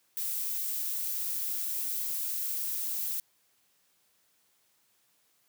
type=noise; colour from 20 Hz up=violet; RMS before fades=-33 dBFS; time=0.17-3.2 s; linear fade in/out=0 ms; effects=white hiss -70 dBFS RMS until 5.48 s + high-pass 80 Hz 12 dB/octave